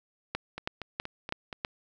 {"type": "two click trains", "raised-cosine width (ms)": 0.3, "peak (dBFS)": [-14, -21], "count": [5, 5], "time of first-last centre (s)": [[0.35, 1.649], [0.58, 1.528]], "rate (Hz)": [3.08, 4.22], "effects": []}